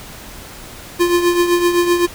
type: tone with tremolo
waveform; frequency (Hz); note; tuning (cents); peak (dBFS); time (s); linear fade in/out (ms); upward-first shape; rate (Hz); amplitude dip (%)
square; 349.2; F4; 0; -10; 0.99-2.07; 20; triangle; 7.8; 65
effects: pink hiss -35 dBFS RMS until 2.14 s